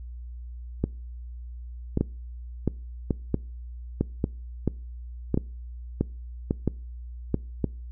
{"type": "two click trains", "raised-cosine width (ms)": 3, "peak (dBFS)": [-10, -9], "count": [7, 9], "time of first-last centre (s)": [[0.84, 7.643], [2.01, 7.343]], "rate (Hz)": [0.882, 1.5], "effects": ["noise-tail reverb RT60 0.4 s tail -25 dB re dry", "added 60 Hz sine -36 dBFS peak until 7.91 s"]}